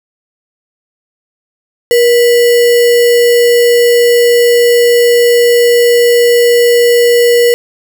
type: tone with sample-and-hold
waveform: sine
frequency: 476.8 Hz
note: A#4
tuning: 39 cents sharp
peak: -4 dBFS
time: 1.91-7.54 s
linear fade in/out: 0 ms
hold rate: 2450 Hz
effects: none